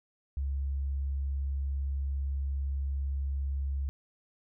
sine tone, 68.8 Hz, C#2, 12 cents flat, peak -29 dBFS, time 0.37-3.89 s, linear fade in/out 0 ms, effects none

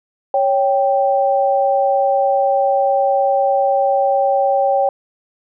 sine tone pair together, 554.4 / 784 Hz, C#5 / G5, 0 / 0 cents, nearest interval tritone, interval 600 cents, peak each -15 dBFS, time 0.34-4.89 s, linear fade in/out 2 ms, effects none

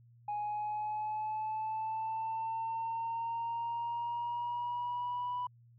sine linear sweep, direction up, 830.6 to 987.8 Hz, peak -32 dBFS, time 0.28-5.47 s, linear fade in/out 5 ms, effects tanh soft clip ceiling -31 dBFS + added 118 Hz sine -58 dBFS peak until 5.78 s

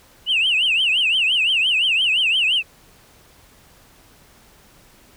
sine tone with vibrato, 2815 Hz, F7, 13 cents sharp, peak -14 dBFS, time 0.26-2.63 s, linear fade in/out 50 ms, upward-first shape triangle, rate 5.8 Hz, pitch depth 230 cents each way, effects tanh soft clip ceiling -11 dBFS + pink hiss -51 dBFS RMS until 5.16 s

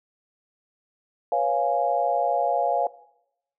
sine chord, C# dominant seventh, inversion third, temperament equal, 493.9 / 554.4 / 698.5 / 830.6 Hz, B4 / C#5 / E#5 / G#5, 0 / 0 / 0 / 0 cents, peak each -29 / -26 / -23 / -26 dBFS, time 1.32-2.87 s, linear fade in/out 2 ms, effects noise-tail reverb RT60 0.8 s tail -19 dB re dry

